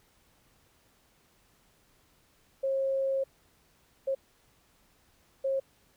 sine tone bursts at uneven times, 539 Hz, C#5, 49 cents flat, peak -26 dBFS, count 3, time 2.63-3.24 / 4.07-4.15 / 5.44-5.6 s, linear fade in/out 10 ms, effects pink hiss -66 dBFS RMS until 5.96 s

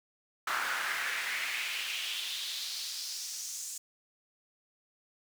brown noise with high-pass filter sweep, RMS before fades -36 dBFS, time 0.47-3.78 s, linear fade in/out 5 ms, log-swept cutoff 1300 to 7200 Hz, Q 2.8, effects none

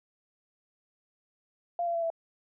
sine tone with pitch steps, 693 / 682.7 / 672.5 / 662.5 Hz, F5 / F5 / E5 / E5, -14 / -40 / +34 / +9 cents, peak -27 dBFS, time 1.79-2.102 s, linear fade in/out 2 ms, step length 78 ms, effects none

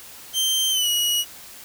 sawtooth tone with pitch glide, 3135 to 2908 Hz, G7 to F#7, -1 to -31 cents, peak -16 dBFS, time 0.33-1.25 s, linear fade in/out 50 ms, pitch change -130 cents, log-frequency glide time 0.7-0.88 s, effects white hiss -42 dBFS RMS until 1.64 s

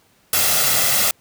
white noise with comb filter, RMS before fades -17 dBFS, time 0.33-1.11 s, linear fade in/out 2 ms, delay 1.5 ms, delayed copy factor +0.55, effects pink hiss -57 dBFS RMS until 1.2 s + high-pass 80 Hz 12 dB/octave

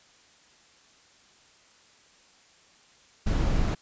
brown noise, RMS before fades -24 dBFS, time 3.26-3.75 s, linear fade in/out 10 ms, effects white hiss -58 dBFS RMS until 3.81 s + resampled to 16000 Hz

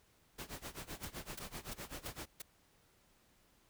pink noise with tremolo, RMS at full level -44 dBFS, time 0.38-2.26 s, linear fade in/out 10 ms, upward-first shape sine, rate 7.8 Hz, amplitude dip 90%
white noise bursts, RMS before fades -45 dBFS, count 5, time 1.03-2.42 s, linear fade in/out 5 ms, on 22 ms, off 320 ms
effects pink hiss -70 dBFS RMS until 3.69 s

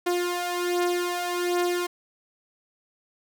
sawtooth beating tone pair, 352.4 / 353.7 Hz, F4 / F4, +16 / +22 cents, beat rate 1.3 Hz, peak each -25 / -22 dBFS, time 0.06-1.87 s, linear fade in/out 10 ms, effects none

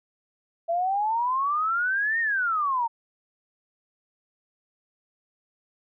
sine exponential two-way sweep, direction up then down, 662 to 1871 to 902 Hz, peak -22 dBFS, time 0.68-2.88 s, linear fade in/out 20 ms, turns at 2.2 s, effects none

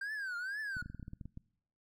triangle tone with vibrato, 1568 Hz, G6, in tune, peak -35 dBFS, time 0.01-0.82 s, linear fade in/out 5 ms, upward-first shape triangle, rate 2.1 Hz, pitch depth 210 cents each way
clicks, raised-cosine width 5 ms, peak -33 dBFS, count 12, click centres 0.768 / 0.825 / 0.86 / 0.9 / 0.947 / 0.997 / 1.028 / 1.081 / 1.134 / 1.212 / 1.256 / 1.374 s
effects noise-tail reverb RT60 0.7 s tail -23 dB re dry

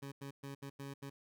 20% pulse tone bursts at uneven times, 138.59 Hz, C#3, in tune, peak -39 dBFS, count 6, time 0.02-0.12 / 0.21-0.31 / 0.43-0.55 / 0.62-0.7 / 0.79-0.94 / 1.02-1.1 s, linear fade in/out 10 ms, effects none

